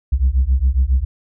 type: beating tone pair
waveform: sine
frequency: 61.74 / 69.04 Hz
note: B1 / C#2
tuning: 0 / -6 cents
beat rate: 7.3 Hz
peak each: -14 dBFS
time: 0.12-1.05 s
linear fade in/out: 10 ms
effects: tanh soft clip ceiling -8 dBFS